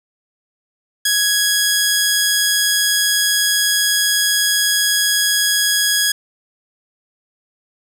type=tone; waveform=10% pulse; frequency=1664 Hz; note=G#6; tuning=3 cents sharp; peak=-5 dBFS; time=1.05-6.12 s; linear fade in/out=5 ms; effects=none